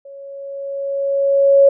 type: tone with level ramp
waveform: sine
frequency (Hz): 554.4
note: C#5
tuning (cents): 0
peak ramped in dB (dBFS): -34 to -5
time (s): 0.05-1.69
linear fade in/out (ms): 5
effects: none